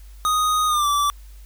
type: tone with pitch glide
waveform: square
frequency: 1244.5 to 1161.2 Hz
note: D#6 to D6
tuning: 0 to -20 cents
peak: -18 dBFS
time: 0.25-1.1 s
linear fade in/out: 0 ms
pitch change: -120 cents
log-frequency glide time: 0.67-0.87 s
effects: added 50 Hz sine -39 dBFS peak until 1.45 s + white hiss -55 dBFS RMS until 1.45 s